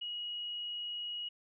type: tone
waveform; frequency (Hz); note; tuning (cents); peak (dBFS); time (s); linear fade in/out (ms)
sine; 2900; F#7; -35; -37; 0.01-1.29; 10
effects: none